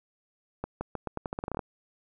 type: accelerating click train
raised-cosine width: 1 ms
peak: -18 dBFS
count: 14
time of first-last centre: 0.64-1.592 s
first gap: 170 ms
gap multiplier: 0.84
effects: none